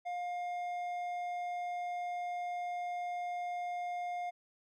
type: tone with hard clipping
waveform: sine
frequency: 709 Hz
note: F5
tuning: 26 cents sharp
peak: -37 dBFS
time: 0.05-4.31 s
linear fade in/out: 20 ms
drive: 6 dB
effects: none